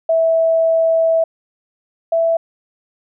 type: tone pair in turn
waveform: sine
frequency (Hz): 654 / 661.6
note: E5 / E5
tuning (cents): -14 / +6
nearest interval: unison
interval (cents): 20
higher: second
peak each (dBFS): -11 / -12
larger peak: first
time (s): 0.09-1.24 / 2.12-2.37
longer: first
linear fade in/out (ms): 5
effects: none